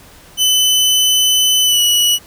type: tone with pitch glide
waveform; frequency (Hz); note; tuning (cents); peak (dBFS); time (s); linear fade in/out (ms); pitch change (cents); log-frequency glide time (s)
sawtooth; 3020 to 2936; F#7 to F#7; +35 to -14; -7; 0.37-2.19; 50; -49; 1.62-1.81
effects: pink hiss -42 dBFS RMS until 2.26 s